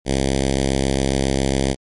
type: tone with notch filter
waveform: 5% pulse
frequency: 67.3 Hz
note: C2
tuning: 49 cents sharp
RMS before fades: -19 dBFS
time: 0.05-1.76 s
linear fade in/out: 50 ms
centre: 1200 Hz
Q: 0.51
effects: MP3 48 kbps